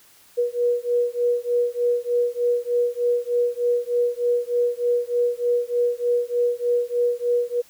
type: beating tone pair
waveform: sine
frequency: 481.3 / 484.6 Hz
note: B4 / B4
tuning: -45 / -33 cents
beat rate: 3.3 Hz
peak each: -22 dBFS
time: 0.37-7.62 s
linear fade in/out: 20 ms
effects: white hiss -53 dBFS RMS until 7.69 s